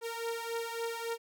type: beating tone pair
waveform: sawtooth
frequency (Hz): 460.5 / 464.1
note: A#4 / A#4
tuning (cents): -21 / -8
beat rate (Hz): 3.6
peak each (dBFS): -33 / -35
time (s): 0.01-1.18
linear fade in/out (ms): 50
effects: none